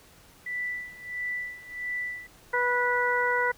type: tone with tremolo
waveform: sine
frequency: 1975.5 Hz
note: B6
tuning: in tune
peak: -28 dBFS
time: 0.46-2.27 s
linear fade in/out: 5 ms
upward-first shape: sine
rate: 1.5 Hz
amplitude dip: 85%
type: harmonic tone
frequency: 490.2 Hz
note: B4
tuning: 13 cents flat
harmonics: 1 / 2 / 3 / 4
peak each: -29 / -28 / -28 / -28 dBFS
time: 2.53-3.52 s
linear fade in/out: 10 ms
effects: pink hiss -55 dBFS RMS until 3.57 s